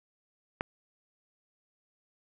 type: click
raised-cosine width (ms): 0.5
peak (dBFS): -15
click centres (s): 0.609
effects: none